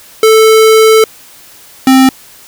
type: tone pair in turn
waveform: square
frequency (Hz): 440 / 263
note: A4 / C4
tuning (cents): 0 / +9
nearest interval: major sixth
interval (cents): 891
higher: first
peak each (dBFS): -3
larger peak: neither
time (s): 0.23-1.04 / 1.87-2.09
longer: first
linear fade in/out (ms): 2
effects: white hiss -37 dBFS RMS until 2.47 s